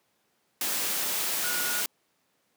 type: tone in noise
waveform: sine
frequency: 1446 Hz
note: F#6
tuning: 40 cents flat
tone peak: -33 dBFS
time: 1.44-1.81 s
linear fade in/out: 2 ms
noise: white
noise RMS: -29 dBFS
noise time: 0.61-1.86 s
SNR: -7 dB
effects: pink hiss -71 dBFS RMS until 2.56 s + high-pass 200 Hz 12 dB/octave